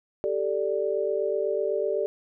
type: chord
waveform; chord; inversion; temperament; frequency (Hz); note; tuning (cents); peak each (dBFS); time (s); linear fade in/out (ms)
sine; G suspended second; none; equal; 392 / 440 / 587.3; G4 / A4 / D5; 0 / 0 / 0; -28; 0.24-2.06; 0
effects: none